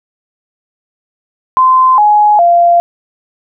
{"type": "tone with pitch steps", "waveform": "sine", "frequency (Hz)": [1034, 838, 691], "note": ["C6", "G#5", "F5"], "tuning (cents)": [-21, 15, -19], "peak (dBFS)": -4, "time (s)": [1.57, 2.8], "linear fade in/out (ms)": 0, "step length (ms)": 410, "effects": []}